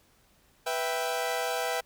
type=chord; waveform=sawtooth; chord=E minor; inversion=second; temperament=equal; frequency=493.9 / 659.3 / 784 Hz; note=B4 / E5 / G5; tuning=0 / 0 / 0 cents; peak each=-29 dBFS; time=0.66-1.81 s; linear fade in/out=10 ms; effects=pink hiss -64 dBFS RMS until 1.85 s